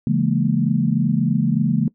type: chord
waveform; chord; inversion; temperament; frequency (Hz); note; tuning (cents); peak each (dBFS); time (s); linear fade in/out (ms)
sine; A# half-diminished seventh; first; just; 139.85 / 167.82 / 209.8 / 233.1; C#3 / E3 / G#3 / A#3; +16 / +31 / +18 / 0; -21; 0.07-1.88; 2
effects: noise-tail reverb RT60 0.1 s tail -20 dB re dry